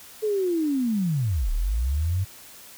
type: linear two-way sweep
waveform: sine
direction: down then up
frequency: 440 to 34 to 98.7 Hz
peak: -21 dBFS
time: 0.22-2.25 s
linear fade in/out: 20 ms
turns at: 1.51 s
effects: white hiss -46 dBFS RMS until 2.77 s